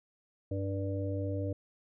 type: harmonic tone with a mistuned harmonic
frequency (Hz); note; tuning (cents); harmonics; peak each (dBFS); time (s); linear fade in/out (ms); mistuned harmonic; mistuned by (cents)
98.1; G2; +2; 1 / 3 / 5 / 6; -33 / -38 / -40 / -41; 0.51-1.53; 5; 5; -22
effects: none